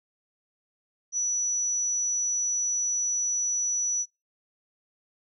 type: tone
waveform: sine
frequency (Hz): 5910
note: F#8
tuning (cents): -3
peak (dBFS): -24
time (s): 1.12-4.06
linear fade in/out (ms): 50
effects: noise-tail reverb RT60 0.2 s tail -19 dB re dry